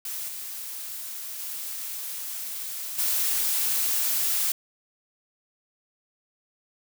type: noise with level steps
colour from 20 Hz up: blue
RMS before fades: -33 / -36 / -34 / -25 dBFS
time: 0.05-4.52 s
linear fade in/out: 2 ms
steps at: 0.28 / 1.39 / 2.98 s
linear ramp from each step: 10 ms
effects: none